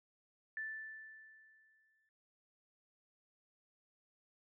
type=tone with exponential decay; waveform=sine; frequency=1760 Hz; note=A6; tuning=in tune; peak=-38 dBFS; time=0.57-2.09 s; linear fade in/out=1 ms; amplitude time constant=330 ms; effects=none